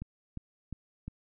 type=click train; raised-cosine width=5 ms; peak=-26 dBFS; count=4; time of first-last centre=0.02-1.08 s; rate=2.83 Hz; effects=none